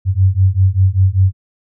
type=beating tone pair; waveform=sine; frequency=92.5 / 97.6 Hz; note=F#2 / G2; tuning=0 / -7 cents; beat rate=5.1 Hz; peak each=-12 dBFS; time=0.05-1.33 s; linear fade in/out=50 ms; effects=none